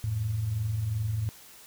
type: tone pair together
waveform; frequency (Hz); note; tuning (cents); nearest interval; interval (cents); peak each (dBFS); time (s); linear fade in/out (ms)
sine; 87.15 / 109.8; F2 / A2; -3 / -3; major third; 400; -36 / -27; 0.04-1.29; 0
effects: white hiss -51 dBFS RMS until 1.66 s